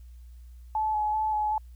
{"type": "tone with vibrato", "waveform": "sine", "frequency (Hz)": 857, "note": "A5", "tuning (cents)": -46, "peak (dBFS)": -24, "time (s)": [0.75, 1.58], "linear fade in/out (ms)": 2, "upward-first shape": "square", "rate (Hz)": 2.6, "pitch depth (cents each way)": 17, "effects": ["added 60 Hz sine -44 dBFS peak until 1.75 s", "white hiss -69 dBFS RMS until 1.75 s"]}